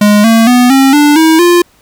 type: tone with pitch steps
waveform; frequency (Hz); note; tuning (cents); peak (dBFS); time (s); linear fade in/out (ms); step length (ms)
square; 207.7 / 226.5 / 247 / 269.4 / 293.7 / 320.3 / 349.3; G#3 / A#3 / B3 / C#4 / D4 / E4 / F4; 0 / -50 / 0 / -49 / 0 / -50 / 0; -4; 0.01-1.62; 5; 230
effects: pink hiss -48 dBFS RMS until 1.81 s